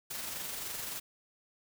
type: noise with amplitude modulation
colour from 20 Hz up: white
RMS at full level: -38 dBFS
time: 0.1-1 s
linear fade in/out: 10 ms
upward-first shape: sine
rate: 23.4 Hz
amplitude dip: 35%
effects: none